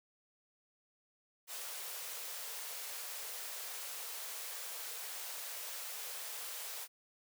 white high-pass noise, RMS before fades -44 dBFS, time 1.47-6.88 s, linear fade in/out 50 ms, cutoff 420 Hz, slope 96 dB/octave, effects none

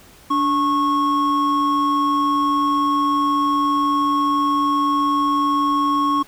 triangle tone pair together, 290.3 / 1096 Hz, D4 / C#6, -20 / -20 cents, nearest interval octave + major seventh, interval 2300 cents, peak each -19 / -15 dBFS, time 0.3-6.23 s, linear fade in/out 10 ms, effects pink hiss -47 dBFS RMS until 6.27 s

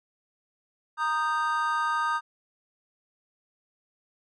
triangle chord, Eb major, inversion second, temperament equal with one note detuned, 932.3 / 1233.8 / 1568 Hz, Bb5 / Eb6 / G6, 0 / -15 / 0 cents, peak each -28 / -25 / -29 dBFS, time 0.97-2.21 s, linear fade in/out 50 ms, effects resampled to 24000 Hz

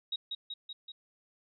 sine tone with echo, 3801 Hz, A#7, 33 cents sharp, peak -31 dBFS, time 0.12-0.16 s, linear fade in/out 5 ms, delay 190 ms, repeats 4, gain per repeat -3 dB, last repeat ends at 0.92 s, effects none

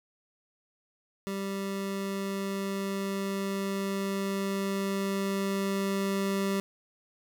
25% pulse tone with level ramp, 196 Hz, G3, in tune, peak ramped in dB -28 to -23 dBFS, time 1.27-6.6 s, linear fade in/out 0 ms, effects none

